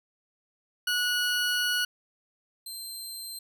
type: tone pair in turn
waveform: 20% pulse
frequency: 1463 / 4138 Hz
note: F#6 / C8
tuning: -20 / -20 cents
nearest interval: octave + tritone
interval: 1800 cents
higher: second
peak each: -20 / -31 dBFS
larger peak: first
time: 0.87-1.85 / 2.66-3.39 s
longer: first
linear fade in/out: 5 ms
effects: none